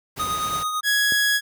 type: noise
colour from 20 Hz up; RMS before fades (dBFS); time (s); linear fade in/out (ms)
pink; -33; 0.16-0.64; 20
type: tone with tremolo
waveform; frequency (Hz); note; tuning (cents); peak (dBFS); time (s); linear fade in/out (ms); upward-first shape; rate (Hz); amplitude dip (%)
square; 1244.5; D#6; 0; -22; 0.19-0.81; 10; triangle; 9; 45
type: tone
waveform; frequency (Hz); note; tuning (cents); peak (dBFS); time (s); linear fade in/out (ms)
sawtooth; 1669; G#6; +8; -14; 0.83-1.41; 50
type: click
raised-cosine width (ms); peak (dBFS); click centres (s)
2; -20; 1.122
effects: high-pass 60 Hz 12 dB/octave